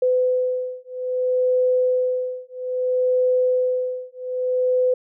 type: beating tone pair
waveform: sine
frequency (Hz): 505 / 505.61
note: B4 / B4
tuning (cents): +39 / +41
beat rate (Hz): 0.61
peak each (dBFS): -21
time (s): 0.02-4.94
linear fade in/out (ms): 5
effects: none